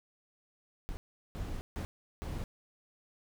brown noise bursts at uneven times, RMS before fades -38 dBFS, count 4, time 0.89-0.97 / 1.35-1.61 / 1.76-1.85 / 2.22-2.44 s, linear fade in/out 0 ms, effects none

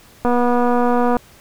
click train, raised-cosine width 1 ms, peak -5 dBFS, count 224, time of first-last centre 0.25-1.168 s, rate 243 Hz, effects pink hiss -47 dBFS RMS until 1.4 s

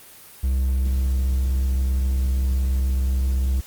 triangle tone, 65.41 Hz, C2, in tune, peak -16 dBFS, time 0.43-3.61 s, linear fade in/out 10 ms, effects white hiss -45 dBFS RMS until 3.66 s + Opus 32 kbps

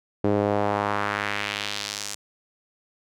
sawtooth tone with band-pass filter sweep, 102.7 Hz, G#2, 19 cents flat, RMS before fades -26 dBFS, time 0.24-2.15 s, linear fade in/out 5 ms, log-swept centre 390 to 7200 Hz, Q 1.5, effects none

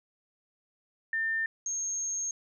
sine tone pair in turn, 1800 / 6474 Hz, A6 / G#8, +39 / -45 cents, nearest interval octave + minor seventh, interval 2216 cents, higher second, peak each -27 / -30 dBFS, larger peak first, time 1.13-1.46 / 1.66-2.31 s, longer second, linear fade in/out 2 ms, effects none

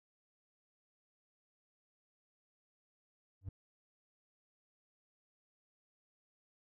triangle tone with exponential growth, 95.8 Hz, G2, 39 cents flat, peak -34 dBFS, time 3.41-3.49 s, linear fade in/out 5 ms, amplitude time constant 17 ms, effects none

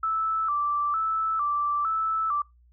sine tone with vibrato, 1239 Hz, D#6, 8 cents flat, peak -23 dBFS, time 0.03-2.42 s, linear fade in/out 5 ms, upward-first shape square, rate 1.1 Hz, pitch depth 100 cents each way, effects noise-tail reverb RT60 0.2 s tail -22 dB re dry + added 60 Hz sine -55 dBFS peak until 2.72 s

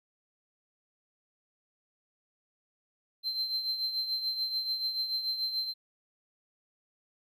triangle tone with tremolo, 4113 Hz, C8, 30 cents flat, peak -26 dBFS, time 3.23-5.74 s, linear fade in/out 50 ms, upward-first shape triangle, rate 6.9 Hz, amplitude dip 65%, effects none

